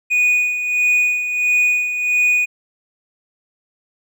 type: tone with tremolo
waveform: triangle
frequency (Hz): 2470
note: D#7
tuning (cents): -13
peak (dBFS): -10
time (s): 0.1-2.46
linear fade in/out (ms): 20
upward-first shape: sine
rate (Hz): 1.5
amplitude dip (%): 60
effects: none